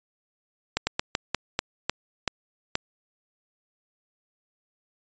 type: slowing click train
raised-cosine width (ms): 0.2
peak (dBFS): -6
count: 9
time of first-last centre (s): 0.77-2.754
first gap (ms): 100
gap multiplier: 1.25
effects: resampled to 16000 Hz